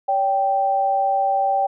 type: tone pair together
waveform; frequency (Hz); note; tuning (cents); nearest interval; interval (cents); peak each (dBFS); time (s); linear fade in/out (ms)
sine; 568 / 782.1; C#5 / G5; +42 / -4; tritone; 554; -24 / -17; 0.08-1.67; 10
effects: none